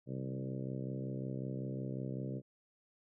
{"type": "harmonic tone with a mistuned harmonic", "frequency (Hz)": 65.41, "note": "C2", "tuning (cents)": 0, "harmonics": [2, 3, 4, 5, 6, 7, 8, 9], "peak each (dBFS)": [-40, -44, -46, -48, -50, -51, -52, -53], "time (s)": [0.06, 2.42], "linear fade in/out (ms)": 50, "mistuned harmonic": 2, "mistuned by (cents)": 20, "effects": []}